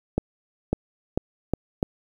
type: accelerating click train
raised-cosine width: 2 ms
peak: -8 dBFS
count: 5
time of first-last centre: 0.18-1.829 s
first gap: 550 ms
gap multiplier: 0.81
effects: 8-bit